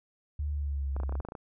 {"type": "tone with pitch glide", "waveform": "sine", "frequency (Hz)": [73.42, 68.11], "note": ["D2", "C#2"], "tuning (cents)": [0, -30], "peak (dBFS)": -29, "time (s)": [0.39, 1.21], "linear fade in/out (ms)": 5, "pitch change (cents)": -130, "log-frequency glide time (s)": [0.51, 0.92]}
{"type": "clicks", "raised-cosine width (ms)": 1, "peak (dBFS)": -26, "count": 11, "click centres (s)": [0.965, 1.001, 1.034, 1.094, 1.124, 1.154, 1.202, 1.25, 1.287, 1.321, 1.352]}
{"effects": []}